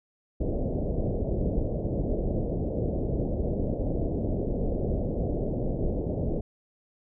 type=low-pass noise; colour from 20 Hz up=pink; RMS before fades=-28 dBFS; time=0.4-6.41 s; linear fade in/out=10 ms; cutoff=630 Hz; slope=48 dB/octave; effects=none